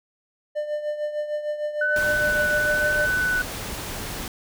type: tone with tremolo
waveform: triangle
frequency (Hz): 598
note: D5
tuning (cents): +31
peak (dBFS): -20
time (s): 0.55-3.07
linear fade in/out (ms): 20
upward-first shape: triangle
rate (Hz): 6.6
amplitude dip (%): 70
type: tone with vibrato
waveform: sine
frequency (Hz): 1498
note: F#6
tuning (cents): +21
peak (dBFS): -20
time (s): 1.81-3.42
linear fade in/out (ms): 5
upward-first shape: triangle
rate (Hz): 1.1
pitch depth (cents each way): 13
type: noise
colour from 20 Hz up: pink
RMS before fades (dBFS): -32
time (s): 1.96-4.28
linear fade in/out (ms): 2
effects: none